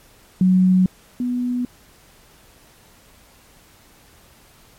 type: tone pair in turn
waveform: sine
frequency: 185 / 246.4 Hz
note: F#3 / B3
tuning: 0 / -4 cents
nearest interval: perfect fourth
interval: 496 cents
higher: second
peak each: -11 / -19 dBFS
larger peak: first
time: 0.41-0.86 / 1.2-1.65 s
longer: neither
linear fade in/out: 2 ms
effects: pink hiss -51 dBFS RMS until 4.78 s + MP3 64 kbps